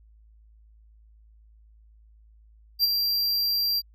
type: tone with ADSR envelope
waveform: square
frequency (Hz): 4735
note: D8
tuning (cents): +13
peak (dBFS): -17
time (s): 2.79-3.82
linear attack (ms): 49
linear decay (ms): 21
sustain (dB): -6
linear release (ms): 37
effects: added 54 Hz sine -52 dBFS peak until 3.94 s